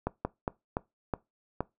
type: slowing click train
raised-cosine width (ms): 1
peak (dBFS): -15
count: 6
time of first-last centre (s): 0.07-1.606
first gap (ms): 180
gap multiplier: 1.27
effects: noise-tail reverb RT60 0.2 s tail -21 dB re dry